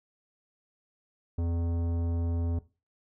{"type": "tone with tanh clipping", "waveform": "sine", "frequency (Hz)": 84.6, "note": "E2", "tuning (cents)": 45, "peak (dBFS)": -29, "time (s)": [1.38, 2.59], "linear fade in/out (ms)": 5, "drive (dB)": 15, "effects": ["noise-tail reverb RT60 0.3 s tail -17 dB re dry"]}